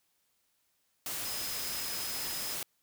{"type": "tone in noise", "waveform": "sine", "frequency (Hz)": 5080, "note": "D#8", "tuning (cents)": 35, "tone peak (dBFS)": -41, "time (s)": [1.25, 2.54], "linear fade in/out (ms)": 2, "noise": "white", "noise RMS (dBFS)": -37, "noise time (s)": [1.06, 2.63], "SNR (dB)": -7, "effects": ["white hiss -75 dBFS RMS until 2.82 s"]}